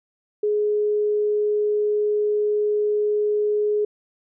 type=tone; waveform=sine; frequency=419.1 Hz; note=G#4; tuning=16 cents sharp; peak=-18 dBFS; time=0.43-3.85 s; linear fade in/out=5 ms; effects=none